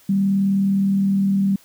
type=tone with frequency modulation; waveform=sine; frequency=196 Hz; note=G3; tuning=in tune; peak=-15 dBFS; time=0.09-1.56 s; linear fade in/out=5 ms; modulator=39.6 Hz; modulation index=0.25; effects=white hiss -52 dBFS RMS until 1.64 s